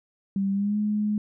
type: tone with pitch glide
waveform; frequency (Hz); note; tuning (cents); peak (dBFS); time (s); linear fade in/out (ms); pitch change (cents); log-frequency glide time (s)
sine; 196 to 210.1; G3 to G#3; 0 to +20; -22; 0.36-1.18; 2; +120; 0.52-0.77
effects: none